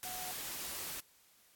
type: tone in noise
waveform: sine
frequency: 736 Hz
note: F#5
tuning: 9 cents flat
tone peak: -45 dBFS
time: 0.05-0.31 s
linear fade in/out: 0 ms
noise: white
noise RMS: -42 dBFS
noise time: 0.03-1 s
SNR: -6 dB
effects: white hiss -66 dBFS RMS until 1.55 s + AAC 64 kbps